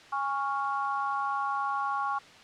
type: chord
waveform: sine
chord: Db major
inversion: second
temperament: equal with one note detuned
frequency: 820.6 / 1108.7 / 1396.9 Hz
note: Ab5 / Db6 / F6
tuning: -21 / 0 / 0 cents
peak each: -32 / -30 / -36 dBFS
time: 0.12-2.19 s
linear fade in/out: 10 ms
effects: white hiss -51 dBFS RMS until 2.43 s + low-pass 4000 Hz 12 dB/octave